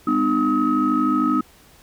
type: tone cluster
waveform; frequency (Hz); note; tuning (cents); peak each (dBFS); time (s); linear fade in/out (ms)
sine; 203.8 / 253.4 / 306.4 / 1273; G#3 / B3 / D#4 / D#6; -32 / +45 / -27 / +39; -27 / -20 / -20 / -21; 0.07-1.41; 5
effects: tanh soft clip ceiling -8 dBFS + pink hiss -51 dBFS RMS until 1.82 s